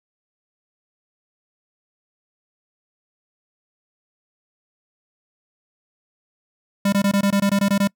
square tone bursts, 199.5 Hz, G3, 31 cents sharp, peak -16 dBFS, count 11, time 6.85-7.875 s, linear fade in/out 5 ms, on 75 ms, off 20 ms, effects noise-tail reverb RT60 0.1 s tail -26 dB re dry

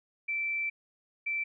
sine tone bursts at uneven times, 2333 Hz, D7, 12 cents flat, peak -29 dBFS, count 2, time 0.28-0.7 / 1.26-1.44 s, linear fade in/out 10 ms, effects none

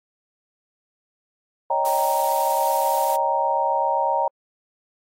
sine chord, Eb dominant seventh, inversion third, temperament equal, 554.4 / 622.3 / 784 / 932.3 Hz, Db5 / Eb5 / G5 / Bb5, 0 / 0 / 0 / 0 cents, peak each -26 / -27 / -25 / -21 dBFS, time 1.7-4.28 s, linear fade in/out 5 ms
blue noise, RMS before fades -32 dBFS, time 1.85-3.16 s, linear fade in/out 2 ms
effects AAC 48 kbps

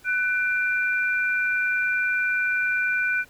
sine tone pair together, 1495 / 2376 Hz, F#6 / D7, +17 / +20 cents, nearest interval minor sixth, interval 803 cents, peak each -22 / -26 dBFS, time 0.04-3.25 s, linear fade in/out 50 ms, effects pink hiss -54 dBFS RMS until 3.29 s

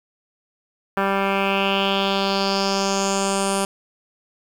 10% pulse tone with low-pass filter sweep, 196 Hz, G3, in tune, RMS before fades -21 dBFS, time 0.97-3.65 s, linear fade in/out 2 ms, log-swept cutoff 1800 to 10000 Hz, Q 3.8, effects 7-bit

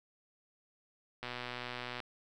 click train, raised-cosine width 0.3 ms, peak -24 dBFS, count 96, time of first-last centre 1.23-2.002 s, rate 123 Hz, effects none

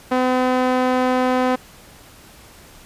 sawtooth tone with band-pass filter, 254.3 Hz, C4, 49 cents flat, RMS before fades -18 dBFS, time 0.11-1.56 s, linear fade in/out 10 ms, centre 740 Hz, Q 0.7, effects pink hiss -45 dBFS RMS until 2.85 s + resampled to 32000 Hz

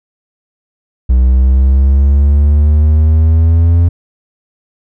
triangle exponential sweep, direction up, 62 to 86.1 Hz, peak -3 dBFS, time 1.09-3.89 s, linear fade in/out 10 ms, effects none

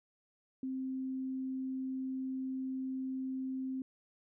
sine tone, 262.1 Hz, C4, 3 cents sharp, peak -35 dBFS, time 0.63-3.82 s, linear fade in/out 2 ms, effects none

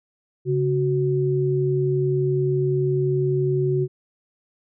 sine tone pair together, 138.59 / 370.3 Hz, C#3 / F#4, 0 / +1 cents, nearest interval octave + perfect fourth, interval 1701 cents, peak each -21 dBFS, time 0.45-3.88 s, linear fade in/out 50 ms, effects none

